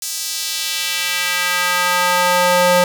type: tone with high-pass filter sweep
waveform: square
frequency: 178.8 Hz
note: F3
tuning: 41 cents sharp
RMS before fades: -17 dBFS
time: 0.02-2.84 s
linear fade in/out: 2 ms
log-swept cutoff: 6400 to 470 Hz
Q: 1.2
effects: none